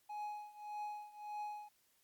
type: tone with tremolo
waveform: triangle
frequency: 837 Hz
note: G#5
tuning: 13 cents sharp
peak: -37 dBFS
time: 0.09-1.69 s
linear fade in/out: 10 ms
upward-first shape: triangle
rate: 1.7 Hz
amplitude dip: 90%
effects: white hiss -74 dBFS RMS until 2.03 s + MP3 96 kbps